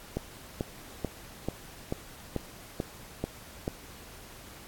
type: click train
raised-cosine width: 2 ms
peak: -16 dBFS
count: 9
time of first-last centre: 0.17-3.679 s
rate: 2.28 Hz
effects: pink hiss -49 dBFS RMS until 4.67 s + AAC 64 kbps